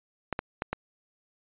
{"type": "clicks", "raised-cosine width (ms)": 0.5, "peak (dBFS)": -14, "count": 4, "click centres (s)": [0.327, 0.391, 0.621, 0.73], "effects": ["resampled to 8000 Hz"]}